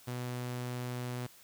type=tone; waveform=sawtooth; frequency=123.7 Hz; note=B2; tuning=3 cents sharp; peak=-32 dBFS; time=0.07-1.27 s; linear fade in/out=10 ms; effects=white hiss -58 dBFS RMS until 1.43 s